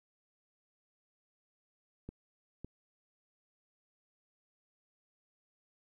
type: clicks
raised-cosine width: 3 ms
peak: -30 dBFS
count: 2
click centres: 2.09 / 2.646 s
effects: 12-bit